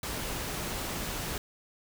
pink noise, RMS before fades -35 dBFS, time 0.03-1.38 s, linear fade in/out 2 ms, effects none

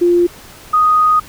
sine tone pair in turn, 349.2 / 1244.4 Hz, F4 / D#6, 0 / 0 cents, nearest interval octave + minor seventh, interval 2200 cents, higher second, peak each -8 dBFS, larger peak neither, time 0.01-0.27 / 0.73-1.2 s, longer second, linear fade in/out 10 ms, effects pink hiss -38 dBFS RMS until 1.28 s

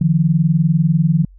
sine tone pair together, 151.71 / 171.8 Hz, D#3 / F3, -43 / -28 cents, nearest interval major second, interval 215 cents, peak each -14 dBFS, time 0.01-1.25 s, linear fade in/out 5 ms, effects added 46 Hz sine -40 dBFS peak until 1.38 s

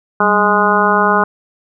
harmonic tone with a mistuned harmonic, 207.7 Hz, G#3, in tune, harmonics 1 / 2 / 3 / 4 / 5 / 6 / 7, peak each -19 / -18 / -20 / -17 / -16 / -16 / -17 dBFS, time 0.2-1.24 s, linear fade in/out 5 ms, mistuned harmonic 1, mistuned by -98 cents, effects none

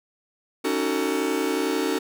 45% pulse chord, D# half-diminished seventh, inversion third, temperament just, 280 / 311.1 / 373.4 / 448 Hz, C#4 / D#4 / F#4 / A4, +18 / 0 / +16 / +31 cents, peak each -28 dBFS, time 0.64-1.99 s, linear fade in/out 10 ms, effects none

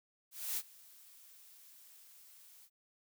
blue noise with ADSR envelope, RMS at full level -36 dBFS, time 0.31-2.7 s, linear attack 260 ms, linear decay 53 ms, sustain -23 dB, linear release 63 ms, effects none

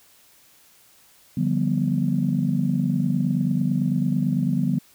sine chord, G dominant seventh, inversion second, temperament just, 147 / 176.4 / 196 / 245 Hz, D3 / F3 / G3 / B3, +2 / +18 / 0 / -14 cents, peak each -24 / -25 / -25 / -24 dBFS, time 1.37-4.79 s, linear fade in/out 5 ms, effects tanh soft clip ceiling -9 dBFS + white hiss -55 dBFS RMS until 4.94 s

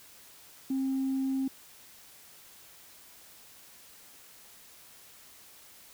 sine tone, 266.8 Hz, C4, 34 cents sharp, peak -26 dBFS, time 0.7-1.48 s, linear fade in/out 5 ms, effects tanh soft clip ceiling -24 dBFS + white hiss -54 dBFS RMS until 5.93 s

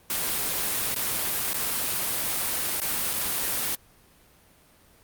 white noise with dropouts, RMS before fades -27 dBFS, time 0.1-3.75 s, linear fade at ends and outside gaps 1 ms, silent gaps 0.944-0.961 / 1.533-1.543 / 2.802-2.817 / 3.133-3.137 s, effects pink hiss -57 dBFS RMS until 5.03 s + Opus 32 kbps

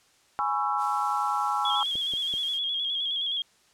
sine chord, C# minor seventh, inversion second, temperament just, 831.5 / 997.9 / 1108.7 / 1330.5 Hz, G#5 / B5 / C#6 / E6, +2 / +18 / 0 / +16 cents, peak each -28 / -32 / -31 / -29 dBFS, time 0.39-1.83 s, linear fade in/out 0 ms
blue noise, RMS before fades -43 dBFS, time 0.77-2.6 s, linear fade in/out 50 ms
sine tone with vibrato, 3309 Hz, G#7, 7 cents flat, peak -26 dBFS, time 1.65-3.42 s, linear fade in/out 2 ms, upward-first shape square, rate 9.6 Hz, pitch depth 40 cents each way
clicks, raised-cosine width 2 ms, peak -29 dBFS, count 3, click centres 1.955 / 2.137 / 2.339 s
effects white hiss -62 dBFS RMS until 3.73 s + low-pass 8000 Hz 12 dB/octave

